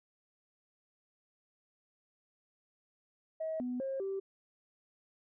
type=tone with pitch steps; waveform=sine; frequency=638 / 248.4 / 537 / 388.8 Hz; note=D#5 / B3 / C5 / G4; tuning=+43 / +10 / +45 / -14 cents; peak=-33 dBFS; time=3.4-4.2 s; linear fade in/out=10 ms; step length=200 ms; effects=tanh soft clip ceiling -29 dBFS